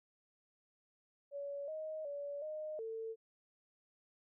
sine tone with pitch steps, 566 / 626 / 572 / 616 / 448 Hz, C#5 / D#5 / D5 / D#5 / A4, +36 / +10 / -46 / -17 / +31 cents, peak -40 dBFS, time 1.31-3.16 s, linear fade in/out 50 ms, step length 370 ms, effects none

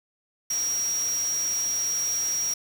sine tone in noise, 5670 Hz, F8, 25 cents sharp, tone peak -24 dBFS, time 0.5-2.54 s, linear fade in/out 5 ms, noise white, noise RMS -37 dBFS, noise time 0.5-2.54 s, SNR +10 dB, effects none

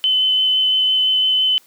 sine tone with vibrato, 3038 Hz, F#7, 45 cents sharp, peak -13 dBFS, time 0.04-1.58 s, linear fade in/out 0 ms, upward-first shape sine, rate 5.9 Hz, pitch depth 8 cents each way, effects white hiss -52 dBFS RMS until 1.66 s + high-pass 200 Hz 12 dB/octave

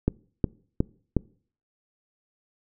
click train, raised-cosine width 3 ms, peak -8 dBFS, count 4, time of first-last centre 0.08-1.167 s, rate 2.76 Hz, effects noise-tail reverb RT60 0.5 s tail -24 dB re dry

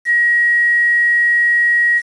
sine tone with quantisation, 1900 Hz, A#6, 33 cents sharp, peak -10 dBFS, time 0.05-2.02 s, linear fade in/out 50 ms, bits 6, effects resampled to 24000 Hz

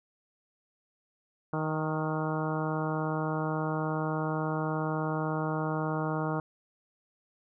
harmonic tone with a mistuned harmonic, 156.5 Hz, D#3, 10 cents sharp, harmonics 1 / 2 / 3 / 4 / 5 / 6 / 7 / 8 / 9, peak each -32 / -35 / -37 / -38 / -39 / -40 / -40 / -41 / -42 dBFS, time 1.53-6.4 s, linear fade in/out 2 ms, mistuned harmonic 6, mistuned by -33 cents, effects none

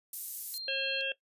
white high-pass noise, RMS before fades -37 dBFS, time 0.13-0.58 s, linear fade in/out 2 ms, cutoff 11000 Hz, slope 12 dB/octave
sine tone, 4187 Hz, C8, in tune, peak -37 dBFS, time 0.54-1.01 s, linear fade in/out 0 ms
harmonic tone, 540 Hz, C#5, 45 cents flat, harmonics 1 / 3 / 5 / 6, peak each -37 / -39 / -35 / -36 dBFS, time 0.68-1.12 s, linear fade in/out 2 ms
effects noise-tail reverb RT60 0.1 s tail -17 dB re dry + resampled to 32000 Hz

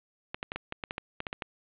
clicks, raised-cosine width 0.3 ms, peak -17 dBFS, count 12, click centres 0.345 / 0.429 / 0.519 / 0.56 / 0.724 / 0.838 / 0.909 / 0.981 / 1.204 / 1.268 / 1.329 / 1.422 s, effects resampled to 8000 Hz + 8-bit

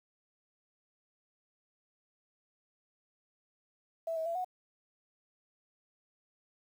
sine tone with pitch steps, 658 / 643 / 674 / 734 Hz, E5 / E5 / E5 / F#5, -3 / -43 / +38 / -14 cents, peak -32 dBFS, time 4.07-4.446 s, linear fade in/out 5 ms, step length 94 ms, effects 10-bit

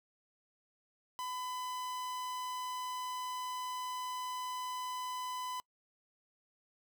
45% pulse tone, 1005 Hz, B5, 30 cents sharp, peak -38 dBFS, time 1.19-5.6 s, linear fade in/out 0 ms, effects noise-tail reverb RT60 0.1 s tail -25 dB re dry

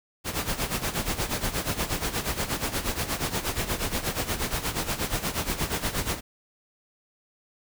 pink noise with tremolo, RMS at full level -26 dBFS, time 0.24-6.21 s, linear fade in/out 50 ms, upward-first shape sine, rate 8.4 Hz, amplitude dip 75%, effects none

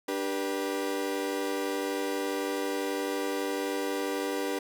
35% pulse chord, G major, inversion second, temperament equal with one note detuned, 293.7 / 392 / 484 Hz, D4 / G4 / B4, 0 / 0 / -35 cents, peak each -32 dBFS, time 0.08-4.59 s, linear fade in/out 5 ms, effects none

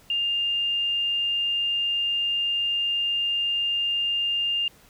sine tone, 2806 Hz, F7, 8 cents sharp, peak -22 dBFS, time 0.1-4.68 s, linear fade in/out 2 ms, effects pink hiss -55 dBFS RMS until 4.89 s

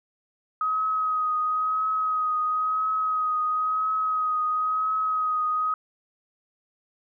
sine tone with vibrato, 1262 Hz, D#6, 24 cents sharp, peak -22 dBFS, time 0.61-5.74 s, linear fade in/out 2 ms, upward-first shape triangle, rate 0.98 Hz, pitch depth 27 cents each way, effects none

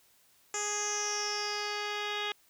10% pulse tone with low-pass filter sweep, 415.3 Hz, G#4, in tune, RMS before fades -34 dBFS, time 0.54-2.32 s, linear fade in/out 2 ms, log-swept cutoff 7200 to 3600 Hz, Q 8.2, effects white hiss -65 dBFS RMS until 2.49 s

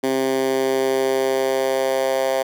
10% pulse tone with high-pass filter sweep, 132.7 Hz, C3, 25 cents sharp, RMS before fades -20 dBFS, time 0.03-2.43 s, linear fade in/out 10 ms, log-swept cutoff 310 to 560 Hz, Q 2.9, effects none

